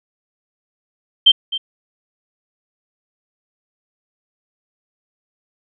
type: tone with echo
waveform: sine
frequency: 3136 Hz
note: G7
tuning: in tune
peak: -5 dBFS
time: 1.26-1.32 s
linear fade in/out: 10 ms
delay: 260 ms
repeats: 1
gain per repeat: -14 dB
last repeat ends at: 1.58 s
effects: none